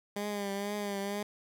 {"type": "tone with vibrato", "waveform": "15% pulse", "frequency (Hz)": 202.5, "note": "G#3", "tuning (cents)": -43, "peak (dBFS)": -27, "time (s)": [0.16, 1.23], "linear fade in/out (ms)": 5, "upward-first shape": "triangle", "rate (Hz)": 2.1, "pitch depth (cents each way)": 51, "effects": []}